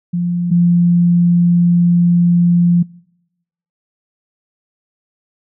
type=tone pair in turn; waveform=sine; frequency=174.61 / 173.6 Hz; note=F3 / F3; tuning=0 / -10 cents; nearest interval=unison; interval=10 cents; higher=first; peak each=-14 / -8 dBFS; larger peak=second; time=0.13-0.51 / 0.51-2.83 s; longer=second; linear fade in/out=10 ms; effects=noise-tail reverb RT60 0.9 s tail -25 dB re dry